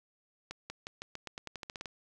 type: accelerating click train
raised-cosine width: 0.2 ms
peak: -23 dBFS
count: 14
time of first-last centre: 0.51-1.858 s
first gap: 190 ms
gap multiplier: 0.89
effects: none